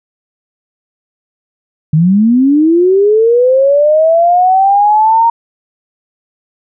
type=linear sweep; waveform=sine; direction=up; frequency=148.5 to 932.3 Hz; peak=-5 dBFS; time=1.93-5.3 s; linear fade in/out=5 ms; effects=none